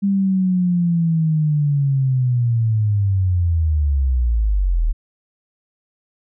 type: linear sweep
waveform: sine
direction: down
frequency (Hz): 200.1 to 37.16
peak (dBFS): -14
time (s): 0.02-4.93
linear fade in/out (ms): 20
effects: none